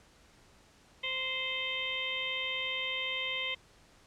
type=harmonic tone; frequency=521 Hz; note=C5; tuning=7 cents flat; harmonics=1 / 2 / 4 / 5 / 6 / 7; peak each=-45 / -46 / -36 / -41 / -36 / -43 dBFS; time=1.03-3.55 s; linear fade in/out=10 ms; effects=pink hiss -61 dBFS RMS until 4.06 s + low-pass 8000 Hz 12 dB/octave